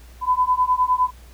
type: beating tone pair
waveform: sine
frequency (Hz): 1000 / 1009.8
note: B5 / B5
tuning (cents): +21 / +38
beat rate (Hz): 9.8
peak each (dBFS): -19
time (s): 0.21-1.11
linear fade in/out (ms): 50
effects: added 60 Hz sine -42 dBFS peak until 1.33 s + pink hiss -51 dBFS RMS until 1.33 s